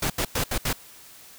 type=noise bursts at uneven times; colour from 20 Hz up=pink; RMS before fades=-25 dBFS; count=5; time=0.02-0.1 / 0.18-0.25 / 0.35-0.44 / 0.51-0.58 / 0.65-0.73 s; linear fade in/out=5 ms; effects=white hiss -48 dBFS RMS until 1.38 s